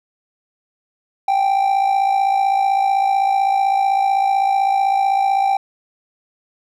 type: tone with amplitude modulation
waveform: triangle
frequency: 784 Hz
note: G5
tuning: in tune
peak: -9 dBFS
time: 1.28-5.57 s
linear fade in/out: 5 ms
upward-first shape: sine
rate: 55.8 Hz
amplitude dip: 60%
effects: none